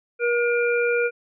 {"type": "harmonic tone", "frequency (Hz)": 476.8, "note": "A#4", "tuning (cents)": 39, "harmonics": [1, 3, 5], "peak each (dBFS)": [-20, -25, -27], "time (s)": [0.19, 1.11], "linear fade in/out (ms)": 50, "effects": []}